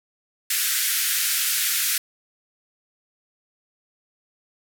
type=band-pass noise; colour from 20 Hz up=white; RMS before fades=-23 dBFS; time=0.5-1.98 s; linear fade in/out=5 ms; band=1400 to 16000 Hz; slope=48 dB/octave; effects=none